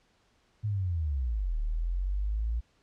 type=linear two-way sweep; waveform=sine; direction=down then up; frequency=108.9 to 36.71 to 58.3 Hz; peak=-27 dBFS; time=0.63-2.61 s; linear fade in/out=20 ms; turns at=1.58 s; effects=pink hiss -68 dBFS RMS until 2.82 s + low-pass 6000 Hz 12 dB/octave